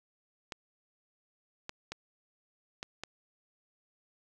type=clicks; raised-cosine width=0.2 ms; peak=-21 dBFS; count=5; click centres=0.522 / 1.694 / 1.92 / 2.829 / 3.036 s; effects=none